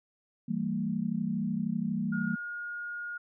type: chord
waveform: sine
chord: E diminished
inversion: none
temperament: equal with one note detuned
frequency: 164.81 / 196 / 228.8 Hz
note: E3 / G3 / Bb3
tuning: 0 / 0 / -32 cents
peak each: -35 / -32 / -32 dBFS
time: 0.48-2.36 s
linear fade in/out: 10 ms
type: tone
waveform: sine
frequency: 1430 Hz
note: F6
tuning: 41 cents sharp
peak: -35 dBFS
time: 2.12-3.18 s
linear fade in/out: 10 ms
effects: none